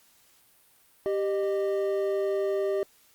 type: tone pair together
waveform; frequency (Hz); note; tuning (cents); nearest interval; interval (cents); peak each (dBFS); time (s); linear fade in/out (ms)
triangle; 392 / 612.6; G4 / D#5; 0 / -27; minor sixth; 773; -24 / -28; 1.06-2.83; 0
effects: white hiss -61 dBFS RMS until 3.14 s + Opus 48 kbps